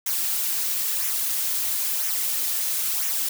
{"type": "noise with flanger", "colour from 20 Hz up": "blue", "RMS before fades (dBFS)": -25, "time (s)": [0.06, 3.29], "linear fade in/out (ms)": 5, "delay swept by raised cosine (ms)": [0.22, 5.42], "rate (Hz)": 1, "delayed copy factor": -0.55, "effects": []}